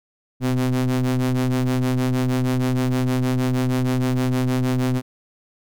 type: ring-modulated tone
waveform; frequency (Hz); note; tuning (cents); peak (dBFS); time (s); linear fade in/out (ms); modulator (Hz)
square; 64.4; C2; -27; -16; 0.4-5.02; 50; 190
effects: none